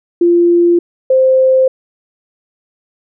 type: tone pair in turn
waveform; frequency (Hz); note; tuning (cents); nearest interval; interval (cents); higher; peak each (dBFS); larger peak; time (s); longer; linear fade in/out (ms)
sine; 345.5 / 522.2; F4 / C5; -19 / -3; perfect fifth; 716; second; -6; neither; 0.21-0.79 / 1.1-1.68; neither; 5
effects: none